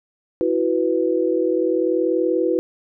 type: chord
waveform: sine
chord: E suspended second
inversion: none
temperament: equal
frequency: 329.6 / 370 / 493.9 Hz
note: E4 / F#4 / B4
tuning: 0 / 0 / 0 cents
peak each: -21 dBFS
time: 0.41-2.59 s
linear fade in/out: 0 ms
effects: none